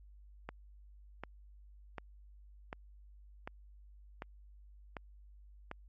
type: click train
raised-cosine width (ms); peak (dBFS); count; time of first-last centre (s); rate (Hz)
0.5; -26; 8; 0.49-5.714; 1.34
effects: added 50 Hz sine -54 dBFS peak until 5.88 s + MP3 32 kbps